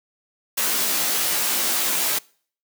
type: noise with comb filter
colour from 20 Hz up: white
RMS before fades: -22 dBFS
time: 0.57-2.19 s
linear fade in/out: 10 ms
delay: 16 ms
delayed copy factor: -0.95
effects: noise-tail reverb RT60 0.5 s tail -25 dB re dry + high-pass 200 Hz 12 dB/octave